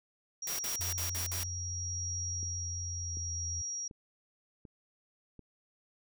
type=tone with tremolo; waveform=sine; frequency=5680 Hz; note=F8; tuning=28 cents sharp; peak=-35 dBFS; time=0.42-3.88 s; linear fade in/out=5 ms; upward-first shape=sine; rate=0.7 Hz; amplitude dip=30%
type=noise bursts; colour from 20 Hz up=white; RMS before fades=-38 dBFS; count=6; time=0.47-1.435 s; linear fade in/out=2 ms; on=120 ms; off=49 ms
type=tone with pitch glide; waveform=sine; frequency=87.9 to 83.16 Hz; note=F2 to E2; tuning=+12 to +16 cents; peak=-38 dBFS; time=0.79-3.62 s; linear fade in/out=10 ms; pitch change=-96 cents; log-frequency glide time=2.31-3.31 s
type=click train; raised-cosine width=3 ms; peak=-37 dBFS; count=5; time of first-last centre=2.43-5.393 s; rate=1.35 Hz
effects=none